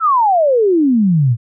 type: exponential sweep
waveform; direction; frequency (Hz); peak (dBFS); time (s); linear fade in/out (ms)
sine; down; 1367 to 110; -9; 0-1.37; 50
effects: none